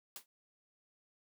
white noise with exponential decay, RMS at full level -42 dBFS, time 0.16-0.26 s, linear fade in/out 1 ms, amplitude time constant 21 ms, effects high-pass 200 Hz 12 dB/octave

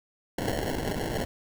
violet noise with sample-and-hold, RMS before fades -30 dBFS, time 0.38-1.25 s, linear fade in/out 5 ms, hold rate 1225 Hz, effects none

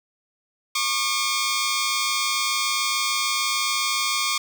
10% pulse tone pair together, 1093.2 / 1200 Hz, C#6 / D6, -24 / +37 cents, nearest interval major second, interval 161 cents, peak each -16 dBFS, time 0.75-4.38 s, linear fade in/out 5 ms, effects none

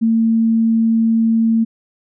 sine tone, 226 Hz, A3, 47 cents sharp, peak -11 dBFS, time 0.01-1.65 s, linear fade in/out 20 ms, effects none

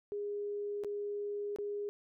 sine tone with dropouts, 410.3 Hz, G#4, 21 cents flat, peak -35 dBFS, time 0.12-1.89 s, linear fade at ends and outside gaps 0 ms, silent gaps 0.837-0.846 / 1.561-1.586 s, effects none

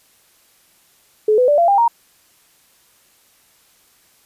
sine tone with pitch steps, 428.4 / 500.7 / 585.2 / 684 / 799.4 / 934.3 Hz, A4 / B4 / D5 / F5 / G5 / A#5, -46 / +24 / -6 / -36 / +34 / +4 cents, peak -10 dBFS, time 1.28-1.88 s, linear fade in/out 5 ms, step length 100 ms, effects white hiss -55 dBFS RMS until 4.25 s + resampled to 32000 Hz

